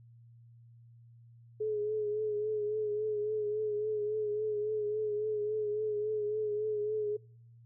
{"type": "tone with vibrato", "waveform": "sine", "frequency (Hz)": 424.4, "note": "G#4", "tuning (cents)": 38, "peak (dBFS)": -30, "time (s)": [1.6, 7.17], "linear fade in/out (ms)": 10, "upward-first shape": "triangle", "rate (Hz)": 3.6, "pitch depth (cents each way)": 41, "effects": ["noise-tail reverb RT60 0.6 s tail -25 dB re dry", "added 117 Hz sine -54 dBFS peak until 7.65 s"]}